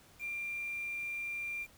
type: tone with quantisation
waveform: sine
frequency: 2382 Hz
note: D7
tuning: 24 cents sharp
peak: -36 dBFS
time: 0.19-1.67 s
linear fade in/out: 50 ms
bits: 9
effects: pink hiss -61 dBFS RMS until 1.77 s